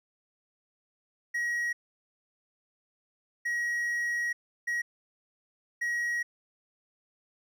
triangle tone bursts at uneven times, 1902 Hz, A#6, 34 cents sharp, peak -26 dBFS, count 4, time 1.34-1.73 / 3.45-4.33 / 4.67-4.82 / 5.81-6.23 s, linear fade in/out 10 ms, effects none

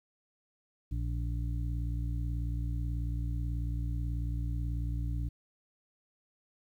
harmonic tone, 58.3 Hz, A#1, 1 cent sharp, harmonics 1 / 2 / 3 / 5, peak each -32 / -36 / -46 / -46 dBFS, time 0.91-5.29 s, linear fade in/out 10 ms, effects 11-bit

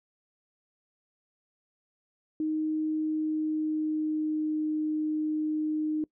sine tone with pitch glide, 311.1 to 307.9 Hz, D#4 to D#4, 0 to -18 cents, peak -26 dBFS, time 2.4-6.04 s, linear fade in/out 2 ms, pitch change -18 cents, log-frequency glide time 2.98-4.68 s, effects noise-tail reverb RT60 0.1 s tail -23 dB re dry

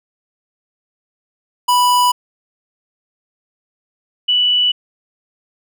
square / sine tone pair in turn, 986 / 2961 Hz, B5 / F#7, -3 / +1 cents, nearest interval octave + perfect fifth, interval 1904 cents, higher second, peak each -11 dBFS, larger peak neither, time 1.68-2.12 / 4.28-4.72 s, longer neither, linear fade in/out 10 ms, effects none

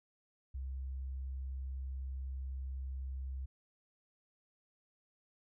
sine tone, 66 Hz, C2, 16 cents sharp, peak -38 dBFS, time 0.54-3.46 s, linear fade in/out 10 ms, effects none

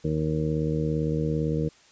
harmonic tone, 77.7 Hz, D#2, 2 cents flat, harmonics 1 / 2 / 3 / 4 / 5 / 6 / 7, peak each -34 / -26 / -34 / -31 / -41 / -30 / -40 dBFS, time 0.04-1.69 s, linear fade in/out 10 ms, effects white hiss -56 dBFS RMS until 1.91 s + resampled to 16000 Hz

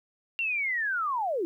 sine linear sweep, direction down, 2773 to 315.2 Hz, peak -26 dBFS, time 0.39-1.45 s, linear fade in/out 0 ms, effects 11-bit

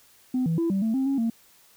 sine tone with pitch steps, 254.6 / 164.1 / 334.1 / 194.3 / 222.8 / 265.5 / 274.3 / 228.5 Hz, C4 / E3 / E4 / G3 / A3 / C4 / C#4 / A#3, -47 / -8 / +23 / -15 / +22 / +25 / -18 / -34 cents, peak -20 dBFS, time 0.34-1.3 s, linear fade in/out 5 ms, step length 120 ms, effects tanh soft clip ceiling -19 dBFS + white hiss -57 dBFS RMS until 1.76 s

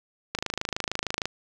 click train, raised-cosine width 0.2 ms, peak -10 dBFS, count 25, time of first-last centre 0.35-1.256 s, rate 26.5 Hz, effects none

